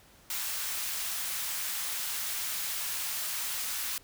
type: high-pass noise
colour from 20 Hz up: white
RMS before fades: -34 dBFS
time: 0.3-3.98 s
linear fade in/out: 2 ms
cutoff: 1000 Hz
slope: 12 dB/octave
effects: pink hiss -58 dBFS RMS until 4.03 s